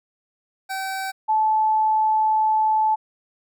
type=tone pair in turn; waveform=25% pulse / sine; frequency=769 / 868.8 Hz; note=G5 / A5; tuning=-33 / -22 cents; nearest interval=major second; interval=211 cents; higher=second; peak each=-22 / -16 dBFS; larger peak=second; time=0.69-1.12 / 1.28-2.96 s; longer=second; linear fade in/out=20 ms; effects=none